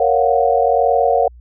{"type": "chord", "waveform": "sine", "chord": "Gb major seventh", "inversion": "first", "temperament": "equal", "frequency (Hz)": [466.2, 554.4, 698.5, 740], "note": ["Bb4", "Db5", "F5", "Gb5"], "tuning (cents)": [0, 0, 0, 0], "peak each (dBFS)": -17, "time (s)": [0, 1.28], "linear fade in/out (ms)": 5, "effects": ["added 60 Hz sine -38 dBFS peak until 1.4 s"]}